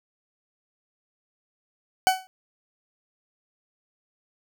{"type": "tone with exponential decay", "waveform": "40% pulse", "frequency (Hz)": 752, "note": "F#5", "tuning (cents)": 28, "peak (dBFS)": -12, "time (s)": [2.07, 2.27], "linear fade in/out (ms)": 0, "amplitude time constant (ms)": 42, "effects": []}